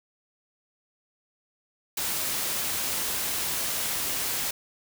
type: noise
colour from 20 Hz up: white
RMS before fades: -29 dBFS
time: 1.97-4.51 s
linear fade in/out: 5 ms
effects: none